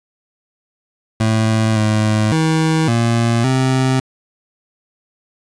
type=tone with pitch steps; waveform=25% pulse; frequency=110.6 / 107.9 / 159.5 / 116.5 / 130.9 Hz; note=A2 / A2 / D#3 / A#2 / C3; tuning=+9 / -33 / +43 / -1 / +1 cents; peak=-9 dBFS; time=1.2-4 s; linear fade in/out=5 ms; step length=560 ms; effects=resampled to 22050 Hz + 7-bit